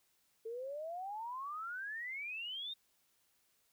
sine exponential sweep, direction up, 440 to 3729 Hz, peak -40 dBFS, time 0.45-2.74 s, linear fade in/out 10 ms, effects white hiss -75 dBFS RMS until 3.72 s

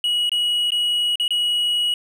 triangle tone with dropouts, 2912 Hz, F#7, 28 cents flat, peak -16 dBFS, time 0.04-1.94 s, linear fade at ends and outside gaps 2 ms, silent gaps 0.294-0.317 / 0.705-0.719 / 1.157-1.198 / 1.28-1.306 s, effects none

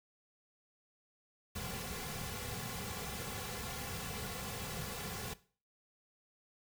pink noise with comb filter, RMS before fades -42 dBFS, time 1.55-5.34 s, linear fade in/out 10 ms, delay 3.2 ms, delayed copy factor -0.8, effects noise-tail reverb RT60 0.4 s tail -17 dB re dry

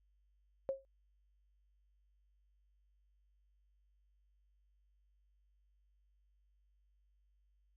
sine tone with exponential decay, 540 Hz, C#5, 45 cents flat, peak -30 dBFS, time 0.69-0.85 s, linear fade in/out 0 ms, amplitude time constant 34 ms, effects added 50 Hz sine -70 dBFS peak until 7.76 s

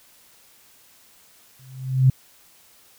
sine tone with exponential growth, 130.81 Hz, C3, in tune, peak -9 dBFS, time 1.59-2.1 s, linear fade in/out 5 ms, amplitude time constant 110 ms, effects white hiss -54 dBFS RMS until 2.98 s

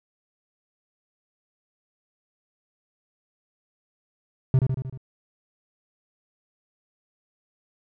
triangle tone with echo, 130.81 Hz, C3, in tune, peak -12 dBFS, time 4.54-4.59 s, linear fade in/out 2 ms, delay 77 ms, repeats 5, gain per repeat -4 dB, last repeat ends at 4.975 s, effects none

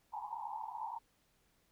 white band-pass noise, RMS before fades -43 dBFS, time 0.12-0.99 s, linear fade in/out 20 ms, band 820 to 960 Hz, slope 96 dB/octave, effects pink hiss -74 dBFS RMS until 1.71 s

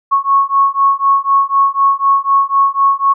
sine beating tone pair, 1100 / 1104 Hz, C#6 / C#6, -14 / -7 cents, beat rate 4 Hz, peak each -12 dBFS, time 0.11-3.14 s, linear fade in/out 20 ms, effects none

